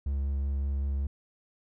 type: tone with vibrato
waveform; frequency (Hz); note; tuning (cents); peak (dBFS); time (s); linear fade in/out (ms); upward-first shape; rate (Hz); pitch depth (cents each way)
triangle; 69.3; C#2; 0; -25; 0.06-1.07; 5; triangle; 5.3; 15
effects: none